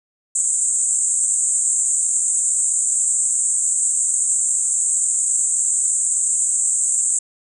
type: band-pass noise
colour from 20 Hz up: pink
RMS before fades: -19 dBFS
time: 0.35-7.19 s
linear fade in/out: 5 ms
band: 7200 to 8600 Hz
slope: 96 dB/octave
effects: none